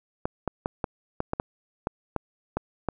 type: clicks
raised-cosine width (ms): 1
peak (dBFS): -12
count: 11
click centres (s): 0.255 / 0.477 / 0.659 / 0.842 / 1.204 / 1.334 / 1.399 / 1.871 / 2.163 / 2.57 / 2.887
effects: none